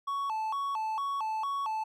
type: tone with vibrato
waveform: triangle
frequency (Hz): 987.8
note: B5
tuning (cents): 0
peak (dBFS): -28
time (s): 0.07-1.84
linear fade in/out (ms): 10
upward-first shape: square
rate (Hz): 2.2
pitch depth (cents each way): 210
effects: none